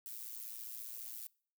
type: noise with amplitude modulation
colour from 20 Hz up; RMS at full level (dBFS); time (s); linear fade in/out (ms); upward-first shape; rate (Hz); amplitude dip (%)
violet; -43; 0.06-1.27; 0; sine; 115; 75
effects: noise-tail reverb RT60 0.5 s tail -24 dB re dry